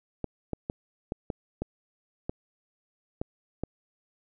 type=clicks; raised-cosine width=2 ms; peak=-17 dBFS; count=9; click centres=0.243 / 0.533 / 0.699 / 1.121 / 1.302 / 1.62 / 2.295 / 3.215 / 3.636 s; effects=none